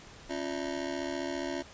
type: ring-modulated tone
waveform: 25% pulse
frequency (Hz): 311.1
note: D#4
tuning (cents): 0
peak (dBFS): -26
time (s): 0.29-1.63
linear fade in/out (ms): 20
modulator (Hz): 37.4
effects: pink hiss -51 dBFS RMS until 1.73 s + resampled to 16000 Hz